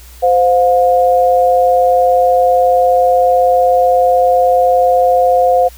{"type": "tone pair together", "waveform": "sine", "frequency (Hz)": [516.8, 713], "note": ["C5", "F5"], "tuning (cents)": [-21, 36], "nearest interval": "tritone", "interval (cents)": 557, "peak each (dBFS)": -10, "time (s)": [0.22, 5.69], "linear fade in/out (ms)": 20, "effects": ["added 60 Hz sine -35 dBFS peak until 5.77 s", "white hiss -41 dBFS RMS until 5.77 s"]}